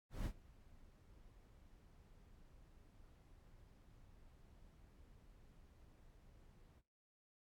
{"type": "noise with ADSR envelope", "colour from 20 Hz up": "brown", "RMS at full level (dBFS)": -40, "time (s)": [0.1, 6.82], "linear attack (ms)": 150, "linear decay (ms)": 72, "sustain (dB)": -24, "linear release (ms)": 36, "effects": ["noise-tail reverb RT60 0.3 s tail -19 dB re dry", "AAC 64 kbps"]}